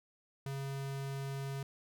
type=tone; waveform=square; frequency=137.2 Hz; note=C#3; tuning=17 cents flat; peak=-38 dBFS; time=0.46-1.63 s; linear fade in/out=2 ms; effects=none